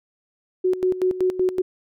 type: tone with tremolo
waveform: sine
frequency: 369 Hz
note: F#4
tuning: 5 cents flat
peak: -16 dBFS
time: 0.64-1.62 s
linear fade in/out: 10 ms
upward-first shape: square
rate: 5.3 Hz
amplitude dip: 75%
effects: none